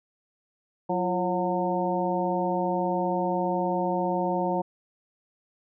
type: harmonic tone with a mistuned harmonic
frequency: 181.5 Hz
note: F#3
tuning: 33 cents flat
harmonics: 1 / 2 / 3 / 4 / 5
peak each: -30 / -30 / -30 / -30 / -30 dBFS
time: 0.89-4.62 s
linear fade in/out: 10 ms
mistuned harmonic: 2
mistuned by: -79 cents
effects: none

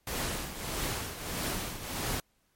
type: noise with tremolo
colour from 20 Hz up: pink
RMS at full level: -32 dBFS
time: 0.07-2.2 s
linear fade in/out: 2 ms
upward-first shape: triangle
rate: 1.6 Hz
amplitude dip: 70%
effects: pink hiss -72 dBFS RMS until 2.55 s + MP3 64 kbps

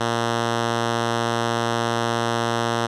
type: tone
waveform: 5% pulse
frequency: 116.54 Hz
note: A#2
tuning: in tune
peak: -9 dBFS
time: 0-2.87 s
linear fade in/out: 10 ms
effects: low-pass 7000 Hz 12 dB/octave

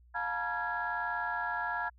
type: tone cluster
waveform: sine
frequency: 707 / 879 / 960 / 1378 / 1661 Hz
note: F5 / A5 / B5 / F6 / G#6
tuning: +21 / -2 / -49 / -24 / 0 cents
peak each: -39 / -39 / -37 / -38 / -35 dBFS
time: 0.14-1.9 s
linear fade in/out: 20 ms
effects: tanh soft clip ceiling -22 dBFS + added 60 Hz sine -57 dBFS peak until 1.98 s

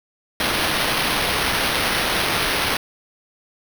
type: noise with sample-and-hold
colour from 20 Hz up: blue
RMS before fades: -21 dBFS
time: 0.4-2.77 s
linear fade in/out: 2 ms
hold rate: 7350 Hz
effects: none

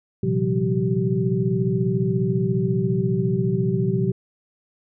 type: tone cluster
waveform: sine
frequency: 118.7 / 133.2 / 169.9 / 190.1 / 384.5 Hz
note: A#2 / C3 / F3 / F#3 / G4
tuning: +32 / +31 / -47 / +47 / -33 cents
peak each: -25 dBFS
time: 0.23-4.12 s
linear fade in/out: 5 ms
effects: none

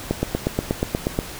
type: click train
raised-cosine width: 2 ms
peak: -6 dBFS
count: 10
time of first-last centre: 0.11-1.189 s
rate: 8.34 Hz
effects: pink hiss -35 dBFS RMS until 1.39 s

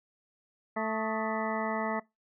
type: harmonic tone with a mistuned harmonic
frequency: 220 Hz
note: A3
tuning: in tune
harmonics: 1 / 2 / 3 / 4 / 5 / 6 / 8 / 9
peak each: -35 / -38 / -34 / -36 / -39 / -40 / -43 / -40 dBFS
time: 0.76-2 s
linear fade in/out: 10 ms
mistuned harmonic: 6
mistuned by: -71 cents
effects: noise-tail reverb RT60 0.2 s tail -22 dB re dry

